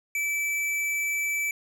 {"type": "tone", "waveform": "square", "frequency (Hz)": 2313, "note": "D7", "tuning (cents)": -27, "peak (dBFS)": -26, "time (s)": [0.15, 1.51], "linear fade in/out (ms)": 2, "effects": []}